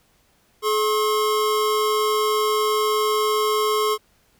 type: tone pair together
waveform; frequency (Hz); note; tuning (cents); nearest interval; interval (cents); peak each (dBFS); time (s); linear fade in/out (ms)
square; 427.4 / 1077; G#4 / C6; +50 / +50; octave + major third; 1600; -21 / -23; 0.62-3.98; 50
effects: pink hiss -61 dBFS RMS until 4.39 s